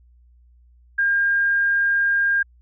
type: tone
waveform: sine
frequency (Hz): 1609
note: G6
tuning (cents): +45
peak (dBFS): -16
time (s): 0.98-2.43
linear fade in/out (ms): 10
effects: added 60 Hz sine -50 dBFS peak until 2.61 s